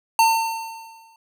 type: tone with exponential decay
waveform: square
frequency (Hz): 903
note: A5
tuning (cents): +45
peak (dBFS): -12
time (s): 0.19-1.16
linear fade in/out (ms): 2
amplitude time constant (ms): 210
effects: none